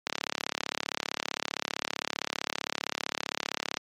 click train, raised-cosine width 0.2 ms, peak -10 dBFS, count 132, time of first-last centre 0.07-3.771 s, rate 35.4 Hz, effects high-pass 200 Hz 12 dB/octave + MP3 96 kbps

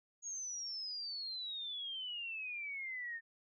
sine exponential sweep, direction down, 6700 to 1809 Hz, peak -40 dBFS, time 0.22-3.21 s, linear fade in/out 50 ms, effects none

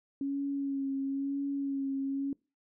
sine tone with vibrato, 275.8 Hz, C#4, 9 cents flat, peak -30 dBFS, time 0.21-2.33 s, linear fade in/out 2 ms, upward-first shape sine, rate 1 Hz, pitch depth 26 cents each way, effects noise-tail reverb RT60 0.3 s tail -24 dB re dry

